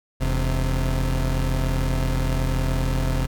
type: tone pair together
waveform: 35% pulse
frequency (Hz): 41.05 / 130.81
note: E1 / C3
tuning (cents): -6 / 0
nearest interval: octave + minor sixth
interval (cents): 2006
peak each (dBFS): -20 / -23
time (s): 0.2-3.27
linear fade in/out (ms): 20
effects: none